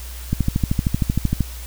click train, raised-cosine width 5 ms, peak -5 dBFS, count 15, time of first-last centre 0.33-1.407 s, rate 13 Hz, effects added 60 Hz sine -31 dBFS peak until 1.66 s + white hiss -39 dBFS RMS until 1.66 s

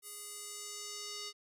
square tone with band-pass filter sweep, 413.2 Hz, G#4, 9 cents flat, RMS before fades -45 dBFS, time 0.02-1.33 s, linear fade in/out 50 ms, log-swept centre 11000 to 4800 Hz, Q 1.8, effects none

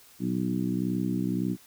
harmonic tone with a mistuned harmonic, 61.8 Hz, B1, 2 cents sharp, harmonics 2 / 3 / 4 / 5 / 6, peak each -35 / -29 / -31 / -32 / -40 dBFS, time 0.19-1.57 s, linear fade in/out 50 ms, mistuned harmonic 2, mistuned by -68 cents, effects white hiss -55 dBFS RMS until 1.66 s

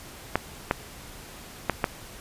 clicks, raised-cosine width 0.5 ms, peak -6 dBFS, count 4, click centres 0.356 / 0.711 / 1.697 / 1.842 s, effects pink hiss -44 dBFS RMS until 2.2 s + resampled to 32000 Hz

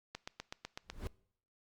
click train, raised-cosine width 0.2 ms, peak -24 dBFS, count 7, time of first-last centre 0.15-0.9 s, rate 8 Hz
brown noise with exponential growth, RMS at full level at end -35 dBFS, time 0.83-1.07 s, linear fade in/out 0 ms, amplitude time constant 51 ms
effects noise-tail reverb RT60 0.6 s tail -22 dB re dry + Opus 48 kbps

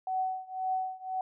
sine tone with tremolo, 751 Hz, F#5, 26 cents sharp, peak -26 dBFS, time 0.07-1.21 s, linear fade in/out 2 ms, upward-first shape triangle, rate 1.9 Hz, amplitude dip 95%, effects none

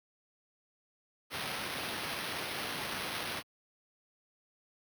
blue noise with sample-and-hold, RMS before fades -38 dBFS, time 1.3-3.43 s, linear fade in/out 50 ms, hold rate 7350 Hz, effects high-pass 80 Hz 12 dB/octave

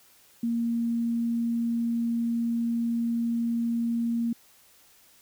sine tone, 233.1 Hz, A#3, in tune, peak -24 dBFS, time 0.43-4.33 s, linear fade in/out 5 ms, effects white hiss -58 dBFS RMS until 5.21 s

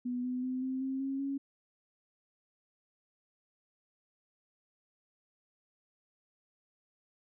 sine tone with pitch steps, 246.9 / 251.5 / 256.2 / 261 / 265.8 / 270.8 / 275.9 Hz, B3 / B3 / C4 / C4 / C4 / C#4 / C#4, 0 / +32 / -36 / -4 / +27 / -40 / -8 cents, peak -32 dBFS, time 0.05-1.38 s, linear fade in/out 10 ms, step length 190 ms, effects none

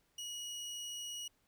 25% pulse tone, 2906 Hz, F#7, 32 cents flat, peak -38 dBFS, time 0.18-1.28 s, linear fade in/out 5 ms, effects pink hiss -75 dBFS RMS until 1.47 s

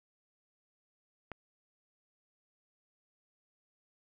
click, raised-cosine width 0.5 ms, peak -26 dBFS, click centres 1.317 s, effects none

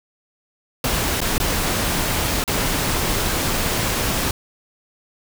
pink noise with dropouts, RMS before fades -21 dBFS, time 0.84-4.31 s, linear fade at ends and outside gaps 2 ms, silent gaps 1.205-1.215 / 1.381-1.4 / 2.44-2.477 s, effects none

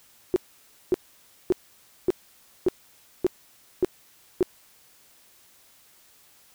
sine tone bursts, 364.4 Hz, F#4, 26 cents flat, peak -16 dBFS, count 8, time 0.34-4.428 s, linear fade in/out 0 ms, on 21 ms, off 560 ms, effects white hiss -57 dBFS RMS until 6.54 s

